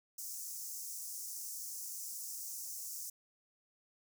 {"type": "high-pass noise", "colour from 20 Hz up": "pink", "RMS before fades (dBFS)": -44, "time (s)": [0.18, 3.1], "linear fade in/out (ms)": 5, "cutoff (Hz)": 5600, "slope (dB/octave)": 48, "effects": []}